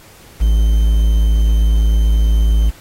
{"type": "tone with quantisation", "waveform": "triangle", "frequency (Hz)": 54.4, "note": "A1", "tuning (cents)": -19, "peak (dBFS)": -7, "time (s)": [0.4, 2.71], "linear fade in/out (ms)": 20, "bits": 6, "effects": ["pink hiss -43 dBFS RMS until 2.8 s", "AAC 48 kbps"]}